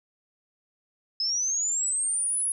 sine linear sweep, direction up, 5100 to 10548 Hz, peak -24 dBFS, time 1.2-2.52 s, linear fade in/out 2 ms, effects none

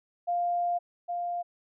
sine tone pair in turn, 700 / 700 Hz, F5 / F5, +4 / +4 cents, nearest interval unison, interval 0 cents, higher neither, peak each -25 / -29 dBFS, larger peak first, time 0.27-0.79 / 1.08-1.43 s, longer first, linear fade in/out 20 ms, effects none

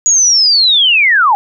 sine linear sweep, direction down, 6840 to 776 Hz, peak -6 dBFS, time 0.06-1.35 s, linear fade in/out 0 ms, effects none

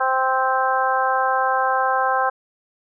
harmonic tone, 261.6 Hz, C4, in tune, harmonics 2 / 3 / 4 / 5 / 6, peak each -25 / -21 / -22 / -25 / -25 dBFS, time 0-2.3 s, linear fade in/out 10 ms, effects none

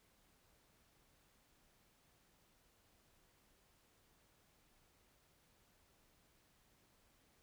silence, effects pink hiss -73 dBFS RMS until 7.42 s

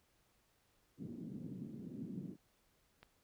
pink band-pass noise, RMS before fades -47 dBFS, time 0.97-2.37 s, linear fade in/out 50 ms, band 160 to 280 Hz, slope 24 dB/octave
click, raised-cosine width 0.3 ms, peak -39 dBFS, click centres 3.03 s
effects pink hiss -75 dBFS RMS until 3.23 s

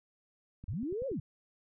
click train, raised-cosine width 5 ms, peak -34 dBFS, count 6, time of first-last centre 0.64-1.116 s, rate 10.5 Hz
sine linear two-way sweep, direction up then down, 67.5 to 566 to 100.7 Hz, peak -33 dBFS, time 0.68-1.2 s, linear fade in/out 5 ms, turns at 1.07 s
effects none

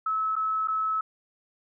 sine tone with dropouts, 1297 Hz, E6, 28 cents flat, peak -24 dBFS, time 0.06-1.01 s, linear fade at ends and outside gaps 5 ms, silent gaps 0.356-0.363 / 0.675-0.682 s, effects none

